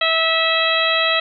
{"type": "harmonic tone", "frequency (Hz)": 651, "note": "E5", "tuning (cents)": -22, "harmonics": [1, 2, 3, 4, 5, 6], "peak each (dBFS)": [-22, -22, -22, -22, -22, -22], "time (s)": [0.01, 1.2], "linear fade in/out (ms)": 5, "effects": []}